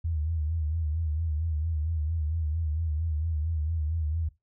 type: tone with vibrato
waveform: sine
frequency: 79.1 Hz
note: D#2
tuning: 29 cents sharp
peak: -26 dBFS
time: 0.04-4.29 s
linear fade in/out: 10 ms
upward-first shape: sine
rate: 4.4 Hz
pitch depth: 93 cents each way
effects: noise-tail reverb RT60 0.2 s tail -18 dB re dry